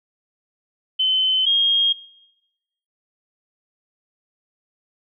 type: tone pair in turn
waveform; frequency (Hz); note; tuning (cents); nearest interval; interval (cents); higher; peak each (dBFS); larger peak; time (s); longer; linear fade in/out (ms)
sine; 3056 / 3246; G7 / G#7; -45 / -40; minor second; 105; second; -16 / -14; second; 0.99-1.46 / 1.46-1.93; neither; 10
effects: noise-tail reverb RT60 1.0 s tail -25 dB re dry